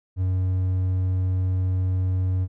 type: tone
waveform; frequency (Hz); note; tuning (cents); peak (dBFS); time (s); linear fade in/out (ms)
triangle; 92.7; F#2; +4; -18; 0.16-2.48; 50
effects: none